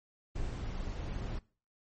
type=noise; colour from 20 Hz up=brown; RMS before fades=-37 dBFS; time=0.35-1.39 s; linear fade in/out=10 ms; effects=noise-tail reverb RT60 0.4 s tail -22 dB re dry + MP3 32 kbps